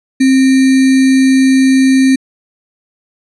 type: tone with sample-and-hold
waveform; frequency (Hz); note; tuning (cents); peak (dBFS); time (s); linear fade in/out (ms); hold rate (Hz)
sine; 264.6; C4; +20; -5; 0.2-2.16; 10; 2100
effects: resampled to 24000 Hz